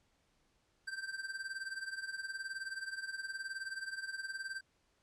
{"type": "tone with tremolo", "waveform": "square", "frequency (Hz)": 1565, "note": "G6", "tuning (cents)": -3, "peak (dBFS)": -37, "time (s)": [0.87, 4.61], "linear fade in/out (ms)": 10, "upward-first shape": "triangle", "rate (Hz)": 19, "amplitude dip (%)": 85, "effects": ["pink hiss -75 dBFS RMS until 5.02 s", "low-pass 8000 Hz 12 dB/octave"]}